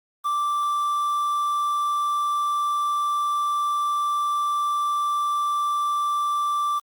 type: tone with quantisation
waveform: triangle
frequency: 1173 Hz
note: D6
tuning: 2 cents flat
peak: -19 dBFS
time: 0.24-6.8 s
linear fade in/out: 20 ms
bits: 7
effects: Opus 32 kbps